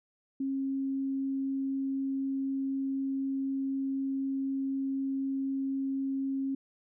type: tone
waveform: sine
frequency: 270.4 Hz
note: C#4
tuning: 43 cents flat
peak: -29 dBFS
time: 0.4-6.55 s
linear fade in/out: 5 ms
effects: none